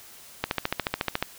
click train, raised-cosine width 0.3 ms, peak -8 dBFS, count 12, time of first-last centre 0.44-1.226 s, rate 14 Hz, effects white hiss -48 dBFS RMS until 1.38 s

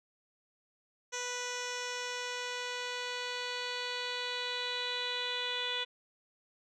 10% pulse tone with low-pass filter sweep, 492.8 Hz, B4, 4 cents flat, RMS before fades -37 dBFS, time 1.12-5.85 s, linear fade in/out 20 ms, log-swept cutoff 5800 to 3600 Hz, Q 7.7, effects none

